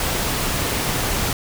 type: noise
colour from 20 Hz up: pink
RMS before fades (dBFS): -22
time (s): 0-1.33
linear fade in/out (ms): 2
effects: none

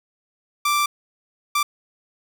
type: tone bursts at uneven times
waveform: sawtooth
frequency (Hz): 1174.7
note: D6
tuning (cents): 0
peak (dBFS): -14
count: 2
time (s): 0.65-0.86 / 1.55-1.63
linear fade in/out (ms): 5
effects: none

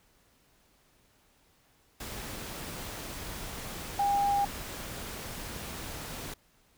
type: tone in noise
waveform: sine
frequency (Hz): 805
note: G5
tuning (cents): +46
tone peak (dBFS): -24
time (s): 3.99-4.45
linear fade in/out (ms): 5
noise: pink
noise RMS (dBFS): -40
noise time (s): 2-6.34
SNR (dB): +13
effects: pink hiss -66 dBFS RMS until 6.77 s

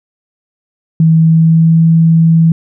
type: tone with pitch glide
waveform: sine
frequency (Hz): 161.5 to 163.75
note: E3 to E3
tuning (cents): -35 to -11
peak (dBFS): -4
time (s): 1-2.52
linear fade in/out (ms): 2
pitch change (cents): +24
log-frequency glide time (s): 1.13-1.82
effects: none

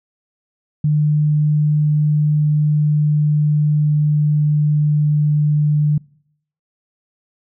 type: tone with pitch glide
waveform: sine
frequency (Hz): 150.3 to 149.26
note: D3 to D3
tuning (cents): +40 to +28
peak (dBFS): -12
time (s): 0.84-5.98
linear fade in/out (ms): 5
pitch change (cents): -12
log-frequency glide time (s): 2.33-5.39
effects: noise-tail reverb RT60 0.7 s tail -25 dB re dry

